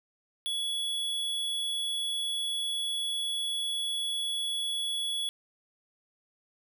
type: tone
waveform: square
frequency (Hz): 3382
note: G#7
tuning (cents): +31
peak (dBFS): -30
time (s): 0.46-5.29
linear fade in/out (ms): 0
effects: none